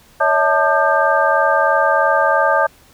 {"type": "tone cluster", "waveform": "sine", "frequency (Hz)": [563, 646, 885, 1206, 1577], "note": ["C#5", "E5", "A5", "D6", "G6"], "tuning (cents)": [27, -35, 10, 46, 10], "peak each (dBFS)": -18, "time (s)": [0.2, 2.67], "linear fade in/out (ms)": 10, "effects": ["pink hiss -49 dBFS RMS until 2.93 s"]}